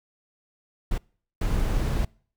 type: noise bursts at uneven times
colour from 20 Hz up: brown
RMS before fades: -24 dBFS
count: 2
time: 0.91-0.98 / 1.41-2.05 s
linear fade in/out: 5 ms
effects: noise-tail reverb RT60 0.5 s tail -26 dB re dry